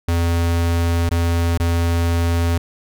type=tone with dropouts; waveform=square; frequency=84.8 Hz; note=E2; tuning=50 cents sharp; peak=-16 dBFS; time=0.08-2.58 s; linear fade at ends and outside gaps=5 ms; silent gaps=1.092-1.111 / 1.577-1.599 s; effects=none